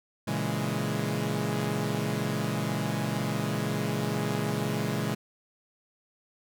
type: chord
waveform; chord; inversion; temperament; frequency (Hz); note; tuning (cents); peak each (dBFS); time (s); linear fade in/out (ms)
sawtooth; A# half-diminished seventh; none; equal; 116.54 / 138.59 / 164.81 / 207.7; A#2 / C#3 / E3 / G#3; 0 / 0 / 0 / 0; -30 / -29 / -30 / -28; 0.27-5.15; 10
effects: none